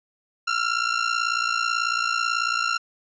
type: ring-modulated tone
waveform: sawtooth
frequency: 1372 Hz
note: F6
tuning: 31 cents flat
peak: -15 dBFS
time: 0.47-2.78 s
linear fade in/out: 10 ms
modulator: 29.1 Hz
effects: resampled to 16000 Hz